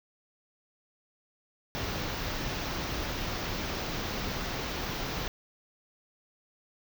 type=band-stop noise; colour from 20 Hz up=pink; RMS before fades=-34 dBFS; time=1.75-5.28 s; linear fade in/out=0 ms; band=6200 to 15000 Hz; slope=48 dB/octave; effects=none